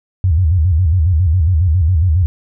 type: tone with vibrato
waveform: sine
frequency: 84.7 Hz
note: E2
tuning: 48 cents sharp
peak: -9 dBFS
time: 0.24-2.26 s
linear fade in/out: 0 ms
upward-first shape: square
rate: 7.3 Hz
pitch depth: 160 cents each way
effects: none